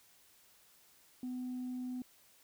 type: tone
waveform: sine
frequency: 251.4 Hz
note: B3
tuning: 31 cents sharp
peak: -36 dBFS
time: 1.23-2.02 s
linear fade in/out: 2 ms
effects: tanh soft clip ceiling -35 dBFS + white hiss -65 dBFS RMS until 2.43 s